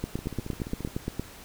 two click trains, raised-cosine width 3 ms, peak -23 / -16 dBFS, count 11 / 11, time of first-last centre 0.19-0.875 / 0.04-1.196 s, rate 14.6 / 8.65 Hz, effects pink hiss -47 dBFS RMS until 1.44 s

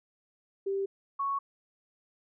sine tone pair in turn, 392 / 1108.7 Hz, G4 / C#6, 0 / 0 cents, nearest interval octave + tritone, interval 1800 cents, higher second, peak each -28 dBFS, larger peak neither, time 0.66-0.86 / 1.19-1.39 s, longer neither, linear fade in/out 10 ms, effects none

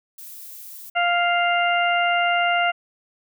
violet noise, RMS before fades -39 dBFS, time 0.18-0.9 s, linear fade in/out 5 ms
harmonic tone, 698.5 Hz, F5, in tune, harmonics 1 / 2 / 3 / 4, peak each -20 / -23 / -25 / -26 dBFS, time 0.95-2.72 s, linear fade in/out 20 ms
effects none

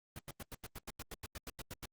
pink noise bursts, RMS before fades -45 dBFS, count 15, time 0.16-1.856 s, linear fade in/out 2 ms, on 30 ms, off 89 ms, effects Opus 32 kbps

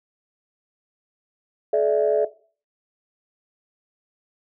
sine chord, A suspended fourth, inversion none, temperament equal with one note detuned, 429.2 / 587.3 / 659.3 Hz, A4 / D5 / E5, -43 / 0 / 0 cents, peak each -20 dBFS, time 1.73-2.25 s, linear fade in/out 5 ms, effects noise-tail reverb RT60 0.4 s tail -17 dB re dry + tanh soft clip ceiling -9 dBFS

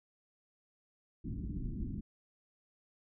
pink low-pass noise, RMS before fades -39 dBFS, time 1.24-2.01 s, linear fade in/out 10 ms, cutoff 310 Hz, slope 48 dB/octave, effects none

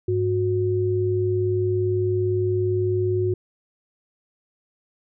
sine tone pair together, 102.34 / 364.7 Hz, G#2 / F#4, -25 / -25 cents, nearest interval octave + minor seventh, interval 2200 cents, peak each -23 / -21 dBFS, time 0.08-3.34 s, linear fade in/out 5 ms, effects none

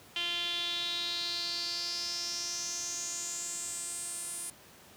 sawtooth tone with band-pass filter sweep, 346.1 Hz, F4, 16 cents flat, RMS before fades -36 dBFS, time 0.16-4.5 s, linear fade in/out 2 ms, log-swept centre 3100 to 9700 Hz, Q 6.4, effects pink hiss -55 dBFS RMS until 4.96 s + high-pass 100 Hz 12 dB/octave

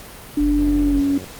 sine tone with pitch glide, 293.3 to 280.2 Hz, D4 to C#4, -2 to +19 cents, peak -15 dBFS, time 0.37-1.18 s, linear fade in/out 5 ms, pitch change -79 cents, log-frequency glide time 0.81-1.01 s
sine tone, 46.25 Hz, F#1, in tune, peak -21 dBFS, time 0.4-1.01 s, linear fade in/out 10 ms
click train, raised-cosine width 2 ms, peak -23 dBFS, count 61, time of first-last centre 0.59-1.242 s, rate 92 Hz
effects pink hiss -38 dBFS RMS until 1.39 s + Opus 48 kbps

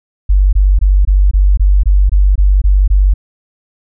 sine tone bursts, 48.25 Hz, G1, 27 cents flat, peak -5 dBFS, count 11, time 0.29-3.14 s, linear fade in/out 10 ms, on 240 ms, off 21 ms, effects none

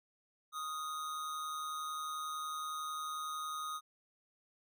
square tone with amplitude modulation, 1244.5 Hz, D#6, in tune, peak -37 dBFS, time 0.52-3.81 s, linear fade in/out 50 ms, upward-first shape sine, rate 151 Hz, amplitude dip 45%, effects none

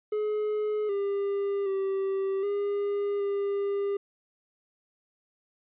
triangle tone with pitch steps, 423.6 / 399.8 / 388.1 / 405.7 / 401 Hz, G#4 / G4 / G4 / G#4 / G4, +34 / +34 / -17 / -41 / +39 cents, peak -24 dBFS, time 0.12-3.97 s, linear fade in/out 5 ms, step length 770 ms, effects resampled to 8000 Hz

